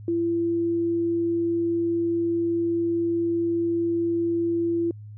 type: tone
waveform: sine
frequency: 338.1 Hz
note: E4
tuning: 44 cents sharp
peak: -21 dBFS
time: 0.08-4.91 s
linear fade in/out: 2 ms
effects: added 105 Hz sine -38 dBFS peak until 5.17 s